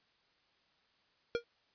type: tone with exponential decay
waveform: square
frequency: 471.9 Hz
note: A#4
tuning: 21 cents sharp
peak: -27 dBFS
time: 1.35-1.44 s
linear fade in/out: 0 ms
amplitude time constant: 18 ms
effects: white hiss -72 dBFS RMS until 1.74 s + resampled to 11025 Hz